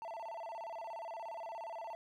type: tone with vibrato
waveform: triangle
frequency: 774 Hz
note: G5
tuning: 22 cents flat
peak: -40 dBFS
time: 0.02-1.95 s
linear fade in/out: 0 ms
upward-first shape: square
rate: 17 Hz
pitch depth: 260 cents each way
effects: none